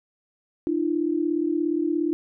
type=tone pair together; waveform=sine; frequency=302.6 / 339.7 Hz; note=D#4 / F4; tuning=-48 / -48 cents; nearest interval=major second; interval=200 cents; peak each=-24 dBFS; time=0.67-2.13 s; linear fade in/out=0 ms; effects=none